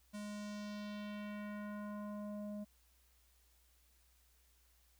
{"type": "tone with low-pass filter sweep", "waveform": "square", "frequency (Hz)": 207.7, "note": "G#3", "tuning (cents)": 0, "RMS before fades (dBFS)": -45, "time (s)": [0.13, 2.65], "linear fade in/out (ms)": 20, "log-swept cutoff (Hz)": [10000, 510], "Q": 1.6, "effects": ["added 60 Hz sine -70 dBFS peak until 4.99 s", "white hiss -73 dBFS RMS until 4.99 s"]}